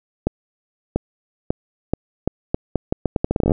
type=accelerating click train; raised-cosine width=2 ms; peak=-4 dBFS; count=20; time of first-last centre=0.27-3.518 s; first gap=690 ms; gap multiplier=0.79; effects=none